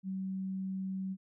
sine tone, 190.3 Hz, F#3, 49 cents sharp, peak -34 dBFS, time 0.03-1.17 s, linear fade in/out 50 ms, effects none

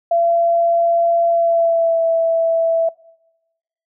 sine tone with pitch glide, 679 to 660.1 Hz, F5 to E5, -49 to +2 cents, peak -12 dBFS, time 0.11-2.89 s, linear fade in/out 5 ms, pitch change -49 cents, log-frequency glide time 1.26-2.04 s, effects noise-tail reverb RT60 1.0 s tail -24 dB re dry

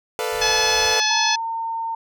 sawtooth chord, B half-diminished seventh, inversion third, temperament equal, 440 / 493.9 / 587.3 / 698.5 Hz, A4 / B4 / D5 / F5, 0 / 0 / 0 / 0 cents, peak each -22 / -23 / -28 / -27 dBFS, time 0.19-1 s, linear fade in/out 0 ms
pink low-pass noise, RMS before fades -41 dBFS, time 0.32-0.94 s, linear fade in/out 5 ms, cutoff 110 Hz, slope 12 dB/octave
harmonic tone, 859 Hz, A5, 42 cents flat, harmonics 1 / 2 / 3 / 4 / 5 / 6 / 7, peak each -25 / -25 / -25 / -25 / -25 / -25 / -25 dBFS, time 0.41-1.36 s, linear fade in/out 10 ms
sine tone, 910 Hz, A#5, 42 cents flat, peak -23 dBFS, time 1.1-1.95 s, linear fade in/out 5 ms
effects none

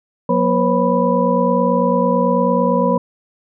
sine tone cluster, 181.5 / 240.3 / 491 / 540 / 987 Hz, F#3 / B3 / B4 / C#5 / B5, -33 / -47 / -10 / -45 / -1 cents, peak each -19 dBFS, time 0.29-2.98 s, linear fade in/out 5 ms, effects none

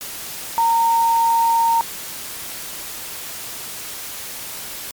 sine tone in noise, 920 Hz, A#5, 23 cents flat, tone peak -13 dBFS, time 0.58-1.81 s, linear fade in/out 0 ms, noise white, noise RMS -31 dBFS, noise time 0.01-4.91 s, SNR +15 dB, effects MP3 96 kbps

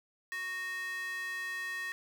square tone with high-pass filter, 370 Hz, F#4, in tune, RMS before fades -38 dBFS, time 0.32-1.92 s, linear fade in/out 0 ms, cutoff 1700 Hz, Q 7.3, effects none

